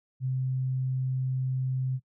sine tone, 130 Hz, C3, 11 cents flat, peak -26 dBFS, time 0.2-2 s, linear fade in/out 50 ms, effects noise-tail reverb RT60 0.1 s tail -20 dB re dry

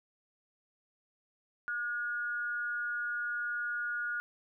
sine tone with amplitude modulation, 1440 Hz, F#6, 47 cents flat, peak -30 dBFS, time 1.68-4.2 s, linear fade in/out 0 ms, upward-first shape sine, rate 241 Hz, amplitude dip 50%, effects none

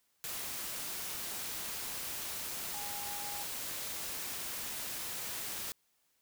sine tone in noise, 820 Hz, G#5, 22 cents flat, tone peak -45 dBFS, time 2.74-3.43 s, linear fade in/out 0 ms, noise white, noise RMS -40 dBFS, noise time 0.24-5.72 s, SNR -8 dB, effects white hiss -75 dBFS RMS until 6.21 s

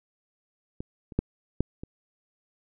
clicks, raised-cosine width 3 ms, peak -21 / -29 / -10 / -10 / -24 dBFS, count 5, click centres 0.805 / 1.122 / 1.19 / 1.606 / 1.835 s, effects none

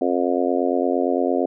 harmonic tone, 88.8 Hz, F2, 29 cents sharp, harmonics 3 / 4 / 5 / 6 / 7 / 8, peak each -23 / -24 / -25 / -26 / -26 / -27 dBFS, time 0.01-1.46 s, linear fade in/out 5 ms, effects none

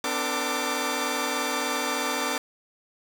10% pulse tone cluster, 253.3 / 293.3 / 451.6 / 1179 Hz, B3 / D4 / A4 / D6, +44 / -2 / +45 / +6 cents, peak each -23 dBFS, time 0.04-2.38 s, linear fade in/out 2 ms, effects none

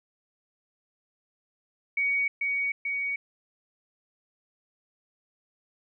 sine tone with echo, 2246 Hz, C#7, 22 cents sharp, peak -23 dBFS, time 1.97-2.28 s, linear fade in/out 5 ms, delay 440 ms, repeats 2, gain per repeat -2 dB, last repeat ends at 3.16 s, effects none

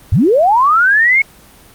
sine linear sweep, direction up, 67.3 to 2217 Hz, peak -7 dBFS, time 0.12-1.22 s, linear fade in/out 5 ms, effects pink hiss -42 dBFS RMS until 1.74 s + Opus 24 kbps

